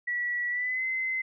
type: tone with pitch glide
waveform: sine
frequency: 1941 to 2055 Hz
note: B6 to C7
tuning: -31 to -32 cents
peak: -27 dBFS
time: 0.07-1.22 s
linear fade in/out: 10 ms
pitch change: +99 cents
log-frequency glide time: 0.49-0.84 s
effects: none